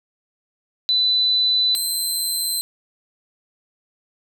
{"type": "tone pair in turn", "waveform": ["sine", "20% pulse"], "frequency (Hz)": [3996, 4092], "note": ["B7", "C8"], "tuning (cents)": [20, -39], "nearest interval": "unison", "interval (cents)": 41, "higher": "second", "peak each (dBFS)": -15, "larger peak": "neither", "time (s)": [[0.89, 1.75], [1.75, 2.61]], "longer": "neither", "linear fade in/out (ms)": 0, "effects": []}